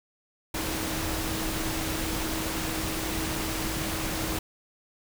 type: tone in noise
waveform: sine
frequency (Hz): 319.8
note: D#4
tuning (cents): +48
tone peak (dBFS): -35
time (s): 0.54-4.39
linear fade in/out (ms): 5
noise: pink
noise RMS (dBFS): -31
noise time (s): 0.54-4.39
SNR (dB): -7
effects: none